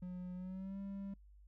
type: tone with pitch glide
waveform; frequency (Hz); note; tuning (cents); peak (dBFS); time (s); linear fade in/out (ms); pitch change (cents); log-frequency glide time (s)
triangle; 180.7 to 197.05; F#3 to G3; -41 to +9; -40; 0.02-1.14; 5; +150; 0.35-0.79
effects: noise-tail reverb RT60 0.1 s tail -25 dB re dry + added 50 Hz sine -58 dBFS peak until 1.47 s